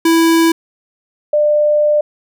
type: tone pair in turn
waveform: square / sine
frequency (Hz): 329.6 / 596.9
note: E4 / D5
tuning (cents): 0 / +28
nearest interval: minor seventh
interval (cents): 1028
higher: second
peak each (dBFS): -9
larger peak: neither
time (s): 0.05-0.52 / 1.33-2.01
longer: second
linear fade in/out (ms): 5
effects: none